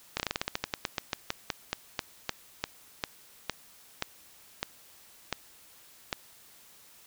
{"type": "slowing click train", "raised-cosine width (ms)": 0.2, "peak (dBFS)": -11, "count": 26, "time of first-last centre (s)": [0.17, 6.128], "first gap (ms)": 28, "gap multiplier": 1.15, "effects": ["white hiss -56 dBFS RMS until 7.06 s"]}